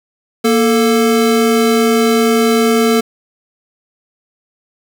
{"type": "tone pair together", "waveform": "square", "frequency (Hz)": [234.3, 442.3], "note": ["A#3", "A4"], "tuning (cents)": [9, 9], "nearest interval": "major seventh", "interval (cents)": 1100, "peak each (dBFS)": -13, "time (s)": [0.44, 3.01], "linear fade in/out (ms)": 10, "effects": ["7-bit"]}